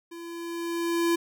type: tone with level ramp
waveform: square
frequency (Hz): 338.6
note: E4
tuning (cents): +46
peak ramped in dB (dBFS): -40 to -21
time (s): 0.11-1.16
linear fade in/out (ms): 10
effects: none